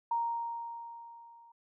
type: tone with level ramp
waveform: sine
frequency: 932.3 Hz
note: A#5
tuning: in tune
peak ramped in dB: -27 to -55 dBFS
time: 0.11-1.52 s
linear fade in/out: 5 ms
effects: none